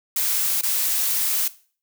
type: noise with dropouts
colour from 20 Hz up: blue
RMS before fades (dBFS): -22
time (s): 0.16-1.48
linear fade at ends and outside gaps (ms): 5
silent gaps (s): 0.613-0.632
effects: noise-tail reverb RT60 0.4 s tail -17 dB re dry